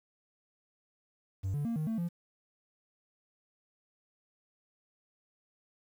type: tone with pitch steps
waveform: triangle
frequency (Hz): 95.9 / 145.2 / 231.7 / 155.1 / 223.8 / 172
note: G2 / D3 / A#3 / D#3 / A3 / F3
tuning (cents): -37 / -19 / -10 / -5 / +30 / -26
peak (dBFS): -28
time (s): 1.43-2.09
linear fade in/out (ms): 20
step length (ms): 110
effects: tanh soft clip ceiling -24 dBFS + 10-bit